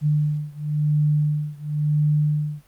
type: beating tone pair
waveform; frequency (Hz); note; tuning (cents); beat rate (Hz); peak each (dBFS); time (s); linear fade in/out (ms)
sine; 149.5 / 150.46; D3 / D3; +31 / +42; 0.96; -21 / -22; 0.01-2.63; 50
effects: pink hiss -58 dBFS RMS until 2.67 s + Opus 48 kbps